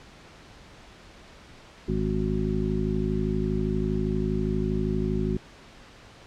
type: harmonic tone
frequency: 52.5 Hz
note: G#1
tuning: 19 cents sharp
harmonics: 1 / 2 / 3 / 4 / 5 / 7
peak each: -30 / -34 / -30 / -29 / -34 / -30 dBFS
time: 1.88-5.37 s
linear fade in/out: 5 ms
effects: pink hiss -49 dBFS RMS until 6.26 s + low-pass 5000 Hz 12 dB/octave